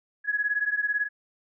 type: beating tone pair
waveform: sine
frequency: 1672 / 1690 Hz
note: G#6 / G#6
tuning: +11 / +30 cents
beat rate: 18 Hz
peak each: -26 / -28 dBFS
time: 0.24-1.09 s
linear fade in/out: 50 ms
effects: none